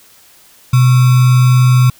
sine tone with sample-and-hold, 126.3 Hz, B2, 39 cents sharp, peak -5 dBFS, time 0.73-1.9 s, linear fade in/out 5 ms, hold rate 1225 Hz, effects white hiss -45 dBFS RMS until 1.99 s

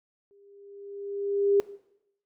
sine tone with exponential growth, 401.4 Hz, G4, 41 cents sharp, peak -17 dBFS, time 0.31-1.6 s, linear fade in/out 0 ms, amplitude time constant 280 ms, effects noise-tail reverb RT60 0.8 s tail -18 dB re dry

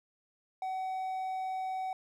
triangle tone, 754 Hz, F#5, 32 cents sharp, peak -31 dBFS, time 0.62-1.93 s, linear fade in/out 2 ms, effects none

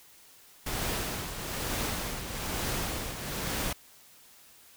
pink noise with tremolo, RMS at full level -31 dBFS, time 0.66-3.73 s, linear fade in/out 5 ms, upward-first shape triangle, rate 1.1 Hz, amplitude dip 60%, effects white hiss -56 dBFS RMS until 4.76 s

